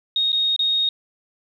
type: tone with dropouts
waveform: sine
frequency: 3729 Hz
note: A#7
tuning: in tune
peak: -17 dBFS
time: 0.16-0.89 s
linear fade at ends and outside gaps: 2 ms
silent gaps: 0.32-0.328 / 0.563-0.592 s
effects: 9-bit